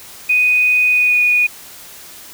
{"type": "tone with pitch glide", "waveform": "sine", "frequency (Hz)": [2489, 2463], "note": ["D#7", "D#7"], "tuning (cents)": [0, -18], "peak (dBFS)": -10, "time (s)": [0.29, 1.47], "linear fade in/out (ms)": 10, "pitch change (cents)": -18, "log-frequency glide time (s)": [0.89, 1.21], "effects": ["white hiss -37 dBFS RMS until 2.33 s"]}